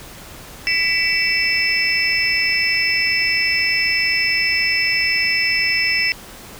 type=tone cluster; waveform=sine; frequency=1983 / 2284 / 2672 / 5280 Hz; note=B6 / D7 / E7 / E8; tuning=+7 / -49 / +23 / +2 cents; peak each=-21 dBFS; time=0.67-6.12 s; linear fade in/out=0 ms; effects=pink hiss -38 dBFS RMS until 6.59 s